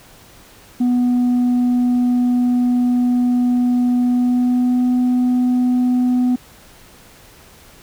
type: tone with pitch glide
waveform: sine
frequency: 246.1 to 249.1 Hz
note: B3 to B3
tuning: -6 to +15 cents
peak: -10 dBFS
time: 0.8-6.36 s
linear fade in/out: 10 ms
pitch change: +21 cents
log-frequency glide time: 4.06-4.87 s
effects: tanh soft clip ceiling -12 dBFS + pink hiss -45 dBFS RMS until 7.82 s